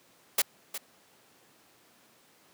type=noise with echo; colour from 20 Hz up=white; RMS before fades=-24 dBFS; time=0.38-0.42 s; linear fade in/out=5 ms; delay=360 ms; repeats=1; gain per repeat=-12 dB; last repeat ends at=0.78 s; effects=pink hiss -61 dBFS RMS until 2.53 s + high-pass 200 Hz 12 dB/octave